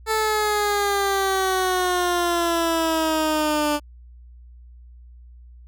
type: exponential sweep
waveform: 15% pulse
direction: down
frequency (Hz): 441.5 to 293.7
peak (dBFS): -13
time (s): 0.06-3.8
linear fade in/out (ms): 50
effects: added 60 Hz sine -42 dBFS peak until 5.67 s